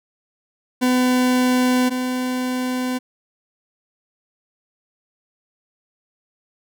40% pulse tone pair in turn, 251.9 / 253.2 Hz, B3 / B3, +34 / +43 cents, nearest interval unison, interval 9 cents, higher second, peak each -14 / -20 dBFS, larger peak first, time 0.81-1.9 / 1.9-2.99 s, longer neither, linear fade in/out 20 ms, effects none

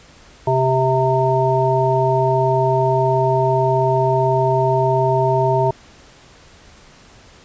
harmonic tone, 130.81 Hz, C3, in tune, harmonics 1 / 3 / 5 / 7, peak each -19 / -19 / -19 / -19 dBFS, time 0.47-5.71 s, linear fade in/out 5 ms, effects pink hiss -46 dBFS RMS until 7.44 s + resampled to 16000 Hz

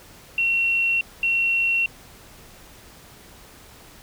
sine tone pair in turn, 2728 / 2728 Hz, F7 / F7, -41 / -41 cents, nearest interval unison, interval 0 cents, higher neither, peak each -18 dBFS, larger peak neither, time 0.38-1.01 / 1.23-1.86 s, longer neither, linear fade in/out 2 ms, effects pink hiss -47 dBFS RMS until 4.02 s

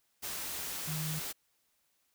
sine tone in noise, 155.56 Hz, D#3, in tune, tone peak -35 dBFS, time 0.87-1.2 s, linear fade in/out 20 ms, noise white, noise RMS -39 dBFS, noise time 0.22-1.33 s, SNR +1 dB, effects white hiss -75 dBFS RMS until 2.14 s

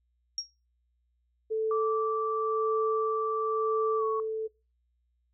sine tone with exponential decay, 5588 Hz, F8, in tune, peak -26 dBFS, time 0.38-0.5 s, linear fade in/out 1 ms, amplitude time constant 26 ms
sine tone with tremolo, 440 Hz, A4, in tune, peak -25 dBFS, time 1.5-4.48 s, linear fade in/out 20 ms, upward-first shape sine, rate 0.96 Hz, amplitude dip 40%
sine tone with pitch glide, 1166 to 1114 Hz, D6 to C#6, -13 to +8 cents, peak -30 dBFS, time 1.71-4.2 s, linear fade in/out 2 ms, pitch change -79 cents, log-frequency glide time 3.98-4.03 s
effects noise-tail reverb RT60 0.3 s tail -23 dB re dry + added 60 Hz sine -70 dBFS peak until 5.33 s

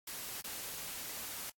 white noise with dropouts, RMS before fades -43 dBFS, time 0.07-1.5 s, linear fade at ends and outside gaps 5 ms, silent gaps 0.415-0.441 s, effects noise-tail reverb RT60 0.1 s tail -25 dB re dry + AAC 64 kbps

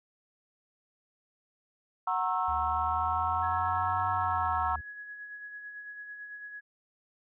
sine chord, F# dominant seventh, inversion none, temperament equal with one note detuned, 740 / 932.3 / 1084.7 / 1318.5 Hz, F#5 / A#5 / C#6 / E6, 0 / 0 / -38 / 0 cents, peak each -32 dBFS, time 2.07-4.76 s, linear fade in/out 5 ms
triangle exponential two-way sweep, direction up then down, 73.42 to 97.1 to 73.42 Hz, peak -36 dBFS, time 2.48-4.81 s, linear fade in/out 5 ms, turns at 4.11 s
sine tone with tremolo, 1676 Hz, G#6, 15 cents sharp, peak -39 dBFS, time 3.42-6.61 s, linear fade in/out 20 ms, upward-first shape sine, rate 9 Hz, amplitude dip 40%
effects tanh soft clip ceiling -15 dBFS

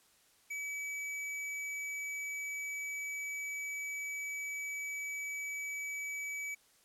square tone, 2288 Hz, D7, 46 cents flat, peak -38 dBFS, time 0.5-6.55 s, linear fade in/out 10 ms, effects white hiss -67 dBFS RMS until 6.84 s + low-pass 12000 Hz 12 dB/octave

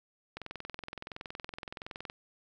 click train, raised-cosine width 0.3 ms, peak -24 dBFS, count 38, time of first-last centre 0.37-2.099 s, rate 21.4 Hz, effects none

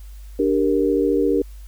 sine chord, G minor, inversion second, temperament equal, 293.7 / 392 / 466.2 Hz, D4 / G4 / Bb4, 0 / 0 / 0 cents, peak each -20 dBFS, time 0.39-1.42 s, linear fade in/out 5 ms, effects added 50 Hz sine -35 dBFS peak until 1.67 s + white hiss -54 dBFS RMS until 1.67 s

